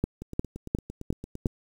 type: two click trains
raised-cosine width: 3 ms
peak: -24 / -11 dBFS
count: 12 / 5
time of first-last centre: 0.22-1.467 / 0.04-1.458 s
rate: 8.82 / 2.82 Hz
effects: 8-bit